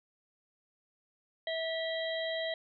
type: harmonic tone with a mistuned harmonic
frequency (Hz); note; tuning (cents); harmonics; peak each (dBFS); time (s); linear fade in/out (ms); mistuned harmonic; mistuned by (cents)
650; E5; -24; 1 / 3 / 5 / 6; -34 / -39 / -41 / -42; 1.47-2.54; 2; 5; -17
effects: none